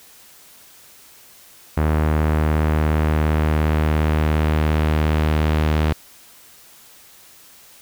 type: tone with low-pass filter sweep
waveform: sawtooth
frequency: 77.2 Hz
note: D#2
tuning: 13 cents flat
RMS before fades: -18 dBFS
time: 1.77-5.93 s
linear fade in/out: 5 ms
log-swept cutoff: 1700 to 3400 Hz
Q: 0.96
effects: white hiss -47 dBFS RMS until 7.81 s